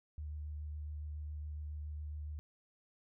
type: tone with vibrato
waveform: sine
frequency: 75.2 Hz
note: D2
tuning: 42 cents sharp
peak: -40 dBFS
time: 0.18-2.39 s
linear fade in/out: 0 ms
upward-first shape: sine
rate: 7.2 Hz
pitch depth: 14 cents each way
effects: none